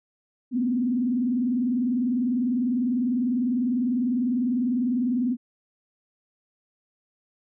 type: tone with vibrato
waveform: sine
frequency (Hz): 246.2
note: B3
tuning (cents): -5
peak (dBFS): -21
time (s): 0.51-5.37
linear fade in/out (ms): 50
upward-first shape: triangle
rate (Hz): 20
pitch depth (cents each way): 160
effects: none